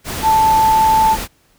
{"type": "tone in noise", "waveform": "sine", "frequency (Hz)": 880, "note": "A5", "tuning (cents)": 0, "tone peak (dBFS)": -9, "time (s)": [0.22, 1.17], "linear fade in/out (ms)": 50, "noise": "pink", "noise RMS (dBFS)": -24, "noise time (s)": [0.04, 1.28], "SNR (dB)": 12, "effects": ["pink hiss -56 dBFS RMS until 1.58 s"]}